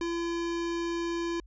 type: tone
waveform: square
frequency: 339.4 Hz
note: F4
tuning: 49 cents flat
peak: -30 dBFS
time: 0.01-1.4 s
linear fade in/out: 2 ms
effects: added 50 Hz sine -50 dBFS peak until 1.46 s + resampled to 16000 Hz